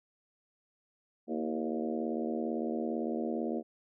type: harmonic tone with a mistuned harmonic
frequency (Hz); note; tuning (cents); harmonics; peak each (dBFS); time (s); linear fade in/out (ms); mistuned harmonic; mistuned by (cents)
77.78; D#2; 0; 3 / 4 / 5 / 6 / 7 / 8 / 9; -35 / -37 / -39 / -41 / -42 / -43 / -44; 1.27-3.63; 50; 4; +61
effects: none